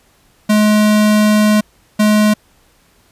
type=tone pair in turn; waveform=square; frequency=211.8 / 211.8 Hz; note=G#3 / G#3; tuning=+34 / +34 cents; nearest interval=unison; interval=0 cents; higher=neither; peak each=-9 dBFS; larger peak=neither; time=0.49-1.61 / 1.99-2.34 s; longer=first; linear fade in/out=10 ms; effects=pink hiss -53 dBFS RMS until 3.11 s + resampled to 32000 Hz